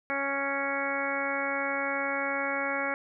harmonic tone, 277.2 Hz, C#4, in tune, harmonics 1 / 2 / 3 / 4 / 5 / 6 / 7 / 8, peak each -38 / -34 / -37 / -38 / -35 / -36 / -38 / -34 dBFS, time 0.1-2.94 s, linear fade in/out 0 ms, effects none

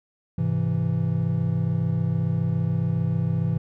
triangle chord, Ab augmented, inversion none, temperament equal with one note detuned, 103.83 / 130.81 / 165.67 Hz, Ab2 / C3 / E3, 0 / 0 / +9 cents, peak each -25 / -24 / -22 dBFS, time 0.38-3.58 s, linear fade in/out 5 ms, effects none

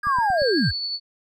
sine linear sweep, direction down, 1244.5 to 39.29 Hz, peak -18 dBFS, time 0.03-0.73 s, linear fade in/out 50 ms
triangle tone with vibrato, 1615 Hz, G#6, 49 cents flat, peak -25 dBFS, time 0.03-0.71 s, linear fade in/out 5 ms, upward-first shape triangle, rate 5.9 Hz, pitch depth 39 cents each way
click train, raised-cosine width 5 ms, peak -24 dBFS, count 4, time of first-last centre 0.07-0.419 s, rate 8.59 Hz
sine tone with tremolo, 4454 Hz, C#8, 7 cents sharp, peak -24 dBFS, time 0.37-1 s, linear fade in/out 50 ms, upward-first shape sine, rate 11 Hz, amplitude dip 25%
effects none

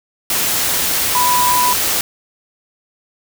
sine tone in noise, 987.8 Hz, B5, in tune, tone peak -13 dBFS, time 1.15-1.73 s, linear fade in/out 2 ms, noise white, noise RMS -17 dBFS, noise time 0.3-2.01 s, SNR +1 dB, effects none

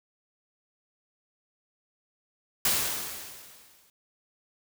white noise with exponential decay, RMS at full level -23 dBFS, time 2.65-3.9 s, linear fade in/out 2 ms, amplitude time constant 270 ms, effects none

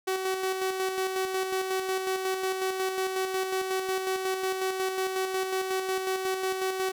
sawtooth tone with tremolo, 377.8 Hz, F#4, 36 cents sharp, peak -22 dBFS, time 0.07-6.92 s, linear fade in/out 10 ms, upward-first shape square, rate 5.5 Hz, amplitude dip 40%, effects none

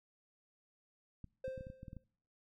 clicks, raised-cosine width 5 ms, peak -36 dBFS, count 10, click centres 1.243 / 1.48 / 1.578 / 1.609 / 1.669 / 1.701 / 1.831 / 1.882 / 1.931 / 1.967 s
triangle tone with exponential decay, 523.3 Hz, C5, in tune, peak -35 dBFS, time 1.44-2.04 s, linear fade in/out 5 ms, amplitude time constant 130 ms
effects noise-tail reverb RT60 0.6 s tail -25 dB re dry

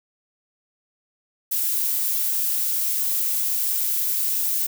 violet noise, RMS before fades -23 dBFS, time 1.51-4.67 s, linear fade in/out 10 ms, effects none

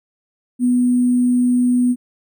sine tone with sample-and-hold, 246.9 Hz, B3, in tune, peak -12 dBFS, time 0.59-1.96 s, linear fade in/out 50 ms, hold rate 8820 Hz, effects none

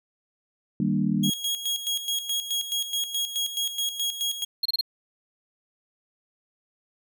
sine chord, Eb major seventh, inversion none, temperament equal, 155.56 / 196 / 233.1 / 293.7 Hz, Eb3 / G3 / Bb3 / D4, 0 / 0 / 0 / 0 cents, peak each -28 / -24 / -27 / -30 dBFS, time 0.8-1.3 s, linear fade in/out 2 ms
sawtooth tone with tremolo, 3298 Hz, G#7, 13 cents flat, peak -21 dBFS, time 1.23-4.45 s, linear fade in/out 10 ms, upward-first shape square, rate 4.7 Hz, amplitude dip 65%
triangle tone bursts, 4228 Hz, C8, 17 cents sharp, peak -20 dBFS, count 4, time 4.63-4.811 s, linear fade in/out 5 ms, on 25 ms, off 27 ms
effects none

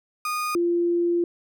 35% pulse / sine tone pair in turn, 1230 / 345.2 Hz, D#6 / F4, -20 / -20 cents, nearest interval octave + minor seventh, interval 2200 cents, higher first, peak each -23 / -19 dBFS, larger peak second, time 0.25-0.55 / 0.55-1.24 s, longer second, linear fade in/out 2 ms, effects none

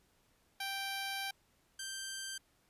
10% pulse tone pair in turn, 784 / 1568 Hz, G5 / G6, 0 / 0 cents, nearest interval octave, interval 1200 cents, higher second, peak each -29 / -32 dBFS, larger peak first, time 0.6-1.31 / 1.79-2.38 s, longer first, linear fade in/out 5 ms, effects pink hiss -72 dBFS RMS until 2.69 s + resampled to 32000 Hz

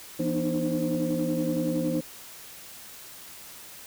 sine tone cluster, 167.5 / 242.9 / 299.6 / 310.3 / 523 Hz, E3 / B3 / D4 / D#4 / C5, +28 / -29 / +35 / -5 / -1 cents, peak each -30 dBFS, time 0.19-2.01 s, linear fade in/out 10 ms, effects tanh soft clip ceiling -17 dBFS + white hiss -45 dBFS RMS until 3.86 s

